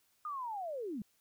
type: linear sweep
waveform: sine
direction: down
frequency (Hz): 1244.5 to 186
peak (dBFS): -37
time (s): 0.25-1.02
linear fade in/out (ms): 2
effects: white hiss -73 dBFS RMS until 1.2 s